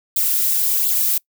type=noise with flanger; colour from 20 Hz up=violet; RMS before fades=-18 dBFS; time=0.16-1.18 s; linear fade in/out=5 ms; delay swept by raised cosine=0.24 to 5.44 ms; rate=1.4 Hz; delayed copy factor=+0.9; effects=noise-tail reverb RT60 0.1 s tail -24 dB re dry